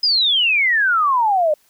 sine exponential sweep, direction down, 5100 to 587.3 Hz, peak -13 dBFS, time 0.03-1.54 s, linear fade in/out 5 ms, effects white hiss -58 dBFS RMS until 1.69 s

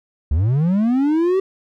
triangle linear sweep, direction up, 65.41 to 390 Hz, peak -12 dBFS, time 0.31-1.4 s, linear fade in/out 5 ms, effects none

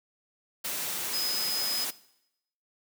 sine tone in noise, 5050 Hz, D#8, 25 cents sharp, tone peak -29 dBFS, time 1.13-1.85 s, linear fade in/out 10 ms, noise white, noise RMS -33 dBFS, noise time 0.64-1.91 s, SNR +1 dB, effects noise-tail reverb RT60 0.8 s tail -19 dB re dry + high-pass 150 Hz 12 dB/octave

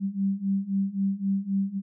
sine beating tone pair, 193.7 / 197.5 Hz, G3 / G3, -20 / +13 cents, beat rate 3.8 Hz, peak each -28 / -26 dBFS, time 0-1.82 s, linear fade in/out 50 ms, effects none

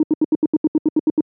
sine tone bursts, 310 Hz, D#4, 6 cents flat, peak -10 dBFS, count 12, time 0-1.207 s, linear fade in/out 2 ms, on 30 ms, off 77 ms, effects tanh soft clip ceiling -7 dBFS + high-pass 150 Hz 12 dB/octave

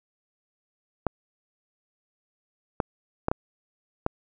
clicks, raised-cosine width 1 ms, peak -9 dBFS, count 5, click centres 1.067 / 2.802 / 3.284 / 3.315 / 4.064 s, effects none

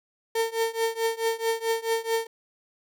35% pulse tone with tremolo, 453.6 Hz, A#4, 47 cents flat, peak -19 dBFS, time 0.35-2.27 s, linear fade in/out 5 ms, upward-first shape triangle, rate 4.6 Hz, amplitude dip 95%, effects none

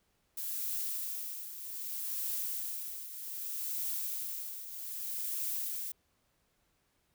violet noise with tremolo, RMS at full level -35 dBFS, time 0.37-5.92 s, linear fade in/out 5 ms, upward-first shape triangle, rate 0.64 Hz, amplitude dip 70%, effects pink hiss -75 dBFS RMS until 7.14 s

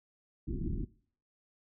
pink low-pass noise, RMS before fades -35 dBFS, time 0.47-0.85 s, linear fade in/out 10 ms, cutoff 360 Hz, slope 96 dB/octave, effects noise-tail reverb RT60 0.5 s tail -21 dB re dry

